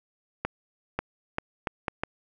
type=accelerating click train; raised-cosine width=0.5 ms; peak=-12 dBFS; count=6; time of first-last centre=0.45-2.035 s; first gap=540 ms; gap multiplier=0.73; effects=none